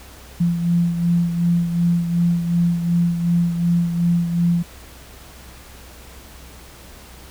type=beating tone pair; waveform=sine; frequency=171.3 / 174 Hz; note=F3 / F3; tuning=-33 / -6 cents; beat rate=2.7 Hz; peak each=-16 / -24 dBFS; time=0.4-4.63 s; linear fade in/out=10 ms; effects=added 63 Hz sine -43 dBFS peak until 7.3 s + pink hiss -43 dBFS RMS until 7.3 s